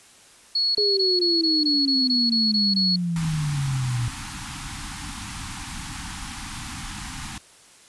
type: tone bursts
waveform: sine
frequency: 4361 Hz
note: C#8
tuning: 29 cents flat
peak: -19 dBFS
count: 11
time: 0.55-2.96 s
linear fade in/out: 5 ms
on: 200 ms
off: 21 ms
type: exponential sweep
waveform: sine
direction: down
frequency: 419.4 to 116.54 Hz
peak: -22 dBFS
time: 0.78-4.08 s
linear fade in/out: 0 ms
type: band-stop noise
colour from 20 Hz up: pink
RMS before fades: -34 dBFS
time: 3.16-7.38 s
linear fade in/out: 2 ms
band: 310 to 760 Hz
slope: 96 dB/octave
effects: white hiss -51 dBFS RMS until 7.88 s + resampled to 24000 Hz